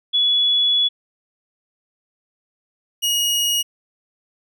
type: tone pair in turn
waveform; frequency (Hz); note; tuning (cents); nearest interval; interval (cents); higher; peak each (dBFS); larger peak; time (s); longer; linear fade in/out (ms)
sine / sawtooth; 3400 / 2884; G#7 / F#7; +40 / -45; minor third; 285; first; -14; neither; 0.13-0.89 / 3.02-3.63; first; 20
effects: none

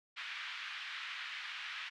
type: band-pass noise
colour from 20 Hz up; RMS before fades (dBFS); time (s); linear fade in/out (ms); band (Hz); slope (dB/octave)
white; -44; 0.16-1.9; 20; 1300 to 3200; 24
effects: none

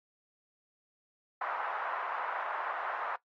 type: band-pass noise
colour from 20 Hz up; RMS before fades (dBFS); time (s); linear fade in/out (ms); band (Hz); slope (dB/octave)
white; -36; 1.41-3.16; 5; 700 to 1400; 24
effects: noise-tail reverb RT60 0.1 s tail -17 dB re dry + AAC 48 kbps

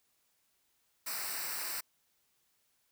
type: noise with comb filter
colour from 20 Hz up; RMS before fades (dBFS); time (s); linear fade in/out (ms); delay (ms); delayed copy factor
white; -38; 1.06-1.81; 10; 0.3; -0.75
effects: white hiss -75 dBFS RMS until 2.91 s

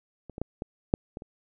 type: clicks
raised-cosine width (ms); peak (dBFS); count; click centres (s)
2; -28 / -24 / -16 / -19 / -7 / -23 / -29; 7; 0.297 / 0.381 / 0.416 / 0.621 / 0.939 / 1.171 / 1.221
effects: none

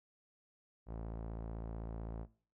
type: tone with low-pass filter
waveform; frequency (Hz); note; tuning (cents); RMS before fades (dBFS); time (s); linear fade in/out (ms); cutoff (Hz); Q
sawtooth; 55.8; A1; +25; -44; 0.86-2.27; 50; 820; 1.1
effects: noise-tail reverb RT60 0.4 s tail -17 dB re dry

